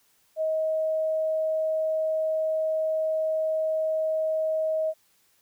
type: tone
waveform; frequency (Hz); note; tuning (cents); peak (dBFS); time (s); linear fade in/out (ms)
sine; 632; D#5; +27; -23; 0.36-4.94; 50
effects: white hiss -65 dBFS RMS until 5.41 s